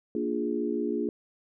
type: chord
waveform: sine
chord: Bb dominant seventh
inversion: none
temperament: equal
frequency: 233.1 / 293.7 / 349.2 / 415.3 Hz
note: Bb3 / D4 / F4 / Ab4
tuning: 0 / 0 / 0 / 0 cents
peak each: -32 dBFS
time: 0.15-1.09 s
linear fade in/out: 2 ms
effects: none